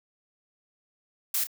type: noise with echo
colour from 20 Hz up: blue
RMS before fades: -27 dBFS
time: 1.34-1.44 s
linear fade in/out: 5 ms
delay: 31 ms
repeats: 1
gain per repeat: -10 dB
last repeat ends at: 1.471 s
effects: none